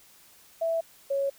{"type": "tone pair in turn", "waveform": "sine", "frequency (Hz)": [659.3, 553.3], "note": ["E5", "C#5"], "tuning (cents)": [0, -3], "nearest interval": "minor third", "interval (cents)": 303, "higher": "first", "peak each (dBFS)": -24, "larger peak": "neither", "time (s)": [[0.61, 0.81], [1.1, 1.3]], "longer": "neither", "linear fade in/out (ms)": 10, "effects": ["white hiss -56 dBFS RMS until 1.38 s"]}